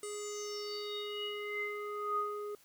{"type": "tone with low-pass filter sweep", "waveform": "square", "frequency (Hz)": 415.3, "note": "G#4", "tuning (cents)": 0, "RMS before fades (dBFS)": -39, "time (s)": [0.03, 2.55], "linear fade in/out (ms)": 2, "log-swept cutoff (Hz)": [8800, 880], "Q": 9.7, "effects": ["white hiss -64 dBFS RMS until 2.64 s"]}